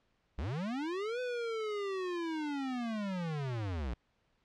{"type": "linear two-way sweep", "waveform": "square", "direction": "up then down", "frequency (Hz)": [54.2, 505, 54.2], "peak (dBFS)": -35, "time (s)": [0.38, 3.94], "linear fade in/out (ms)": 5, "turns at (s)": 1.2, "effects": ["pink hiss -75 dBFS RMS until 4.44 s", "low-pass 4000 Hz 12 dB/octave"]}